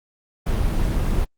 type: noise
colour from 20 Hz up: brown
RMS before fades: -20 dBFS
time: 0.46-1.25 s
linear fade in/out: 10 ms
effects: Opus 24 kbps